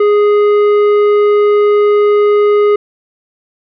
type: tone with tanh clipping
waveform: sine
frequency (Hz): 414.6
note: G#4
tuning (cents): -3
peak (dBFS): -8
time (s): 0-2.76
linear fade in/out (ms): 5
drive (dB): 10
effects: none